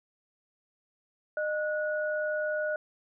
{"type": "tone pair together", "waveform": "sine", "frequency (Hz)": [611, 1461.6], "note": ["D#5", "F#6"], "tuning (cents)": [-32, -22], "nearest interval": "octave + minor third", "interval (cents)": 1510, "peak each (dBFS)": [-29, -33], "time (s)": [1.37, 2.76], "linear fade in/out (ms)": 2, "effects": []}